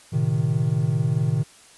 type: chord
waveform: triangle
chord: A diminished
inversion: none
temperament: equal with one note detuned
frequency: 112.77 / 130.81 / 155.56 Hz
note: A2 / C3 / Eb3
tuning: +43 / 0 / 0 cents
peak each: -23 / -21 / -21 dBFS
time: 0.12-1.44 s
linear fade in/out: 20 ms
effects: white hiss -50 dBFS RMS until 1.77 s + resampled to 24000 Hz